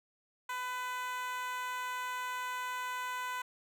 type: tone with high-pass filter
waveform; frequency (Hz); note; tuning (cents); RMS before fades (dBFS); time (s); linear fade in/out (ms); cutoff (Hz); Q
10% pulse; 501; B4; +25; -38; 0.49-3.42; 5; 1100; 4.3
effects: none